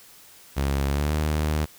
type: tone with pitch glide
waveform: sawtooth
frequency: 69.3 to 76.45 Hz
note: C#2 to D#2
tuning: 0 to -30 cents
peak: -18 dBFS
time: 0.56-1.66 s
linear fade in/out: 20 ms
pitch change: +170 cents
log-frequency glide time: 0.89-1.13 s
effects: white hiss -50 dBFS RMS until 1.78 s